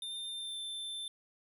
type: tone with pitch glide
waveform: square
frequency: 3604 to 3550 Hz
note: A7 to A7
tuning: +41 to +15 cents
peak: -39 dBFS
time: 0.02-1.08 s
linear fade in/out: 2 ms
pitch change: -26 cents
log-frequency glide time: 0.34-0.58 s
effects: none